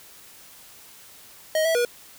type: tone with pitch steps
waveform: square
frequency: 628 / 653 / 481.6 Hz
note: D#5 / E5 / B4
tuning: +16 / -17 / -44 cents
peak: -20 dBFS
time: 1.55-1.85 s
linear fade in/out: 2 ms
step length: 100 ms
effects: white hiss -48 dBFS RMS until 2.18 s